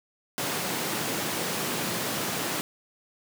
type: high-pass noise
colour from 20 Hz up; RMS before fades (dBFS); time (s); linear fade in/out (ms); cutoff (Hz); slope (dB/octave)
pink; -30; 0.38-2.61; 0; 140; 24
effects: none